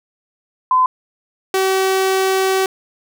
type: tone pair in turn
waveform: sine / sawtooth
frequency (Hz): 1021 / 381.4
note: C6 / G4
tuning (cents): -43 / -47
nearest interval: octave + perfect fourth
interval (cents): 1704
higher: first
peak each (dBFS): -10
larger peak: neither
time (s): 0.71-0.86 / 1.54-2.66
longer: second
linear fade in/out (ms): 2
effects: none